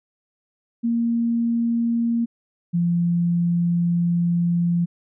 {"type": "tone pair in turn", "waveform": "sine", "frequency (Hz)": [233.1, 172.22], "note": ["A#3", "F3"], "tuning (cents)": [0, -24], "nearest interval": "perfect fourth", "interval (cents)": 524, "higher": "first", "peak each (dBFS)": [-18, -17], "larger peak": "second", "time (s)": [[0.83, 2.26], [2.73, 4.86]], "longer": "second", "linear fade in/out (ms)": 20, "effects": []}